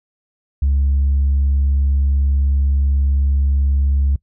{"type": "tone", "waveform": "sine", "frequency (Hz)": 69.3, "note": "C#2", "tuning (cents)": 0, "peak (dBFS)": -11, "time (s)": [0.62, 4.16], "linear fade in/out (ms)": 5, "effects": ["noise-tail reverb RT60 0.1 s tail -22 dB re dry", "tanh soft clip ceiling -10 dBFS"]}